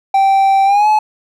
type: tone with pitch glide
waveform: triangle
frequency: 780 to 855.5 Hz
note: G5 to A5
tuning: -9 to -49 cents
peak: -6 dBFS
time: 0.14-0.99 s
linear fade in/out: 5 ms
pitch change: +160 cents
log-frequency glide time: 0.65-0.88 s
effects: none